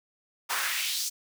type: noise with high-pass filter sweep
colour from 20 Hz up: pink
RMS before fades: -30 dBFS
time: 0.49-1.1 s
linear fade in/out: 20 ms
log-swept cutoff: 960 to 6000 Hz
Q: 1.9
effects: none